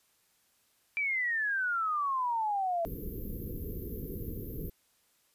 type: exponential sweep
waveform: sine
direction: down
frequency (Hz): 2354 to 659.3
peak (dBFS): -28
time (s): 0.97-2.85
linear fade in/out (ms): 0
type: band-stop noise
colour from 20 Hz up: pink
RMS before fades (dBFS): -38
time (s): 2.85-4.7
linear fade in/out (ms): 5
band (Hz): 490 to 12000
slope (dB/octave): 96
effects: white hiss -70 dBFS RMS until 5.34 s + resampled to 32000 Hz